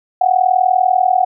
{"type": "tone with amplitude modulation", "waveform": "sine", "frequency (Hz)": 740, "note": "F#5", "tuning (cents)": 0, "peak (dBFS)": -6, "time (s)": [0.21, 1.25], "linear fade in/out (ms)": 5, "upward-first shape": "sine", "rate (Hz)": 40.2, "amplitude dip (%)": 90, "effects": []}